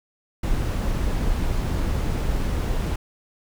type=noise; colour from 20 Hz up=brown; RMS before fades=-23 dBFS; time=0.43-2.96 s; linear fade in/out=5 ms; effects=none